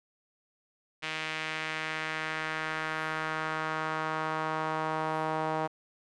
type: tone with band-pass filter sweep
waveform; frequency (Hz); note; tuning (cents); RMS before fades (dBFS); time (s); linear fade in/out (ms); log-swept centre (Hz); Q
sawtooth; 157.4; D#3; +20; -33; 1.02-5.68; 20; 2500 to 830; 1.7
effects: resampled to 22050 Hz + 10-bit